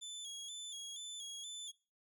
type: tone with vibrato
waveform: 25% pulse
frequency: 3410 Hz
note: G#7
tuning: 45 cents sharp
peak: -40 dBFS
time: 0.01-1.72 s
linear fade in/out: 20 ms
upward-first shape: square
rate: 2.1 Hz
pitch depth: 52 cents each way
effects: noise-tail reverb RT60 0.4 s tail -25 dB re dry